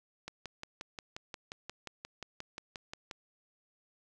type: click train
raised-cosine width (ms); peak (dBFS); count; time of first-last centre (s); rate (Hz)
0.2; -24; 17; 0.28-3.112; 5.65
effects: none